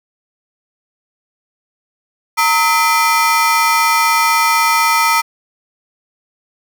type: ring-modulated tone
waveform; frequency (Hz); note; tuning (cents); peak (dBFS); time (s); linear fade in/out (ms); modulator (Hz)
30% pulse; 1100; C#6; -14; -5; 2.37-5.22; 20; 182
effects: none